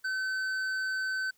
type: tone with hard clipping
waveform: sine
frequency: 1528 Hz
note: G6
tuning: 45 cents flat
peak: -31 dBFS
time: 0.04-1.31 s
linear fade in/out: 10 ms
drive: 7 dB
effects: white hiss -68 dBFS RMS until 1.37 s